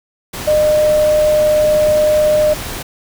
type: tone in noise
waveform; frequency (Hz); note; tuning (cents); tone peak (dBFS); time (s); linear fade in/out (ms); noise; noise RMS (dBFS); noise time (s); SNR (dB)
sine; 608; D#5; -40; -9; 0.47-2.54; 10; pink; -25; 0.33-2.83; +13
effects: none